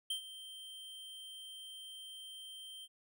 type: tone with ADSR envelope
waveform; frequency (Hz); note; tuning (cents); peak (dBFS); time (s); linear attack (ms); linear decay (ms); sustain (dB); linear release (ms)
square; 3136; G7; 0; -34; 0.1-2.88; 5; 100; -14; 43
effects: none